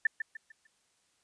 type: tone with echo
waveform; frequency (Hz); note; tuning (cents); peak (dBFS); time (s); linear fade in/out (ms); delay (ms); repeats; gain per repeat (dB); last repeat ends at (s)
sine; 1777; A6; +17; -21; 0.05-0.07; 5; 150; 4; -9; 0.67
effects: white hiss -72 dBFS RMS until 1.23 s + resampled to 22050 Hz